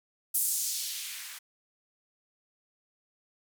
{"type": "noise with band-pass filter sweep", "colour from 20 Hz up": "violet", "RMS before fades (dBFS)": -33, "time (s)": [0.34, 1.39], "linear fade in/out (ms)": 10, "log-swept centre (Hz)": [11000, 1300], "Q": 1.3, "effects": []}